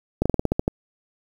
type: slowing click train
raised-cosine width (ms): 2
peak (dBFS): -6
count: 9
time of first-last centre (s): 0.22-0.679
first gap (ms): 36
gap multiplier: 1.13
effects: 7-bit